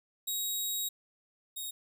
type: tone pair in turn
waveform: 10% pulse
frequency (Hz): 3800 / 3754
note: A#7 / A#7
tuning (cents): +33 / +11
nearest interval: unison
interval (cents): 22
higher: first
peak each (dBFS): -24 / -29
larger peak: first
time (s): 0.27-0.89 / 1.56-1.71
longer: first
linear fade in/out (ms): 10
effects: none